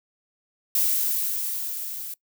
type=noise with level ramp; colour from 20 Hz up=violet; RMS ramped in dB=-21 to -35 dBFS; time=0.75-2.14 s; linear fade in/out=2 ms; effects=noise-tail reverb RT60 0.1 s tail -22 dB re dry